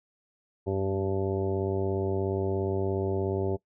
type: harmonic tone with a mistuned harmonic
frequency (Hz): 97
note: G2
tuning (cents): -18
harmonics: 1 / 2 / 3 / 4 / 5 / 6 / 7 / 9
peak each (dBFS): -31 / -37 / -36 / -29 / -38 / -38 / -40 / -43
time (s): 0.66-3.57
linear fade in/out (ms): 20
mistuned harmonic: 1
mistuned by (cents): -33
effects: noise-tail reverb RT60 0.1 s tail -20 dB re dry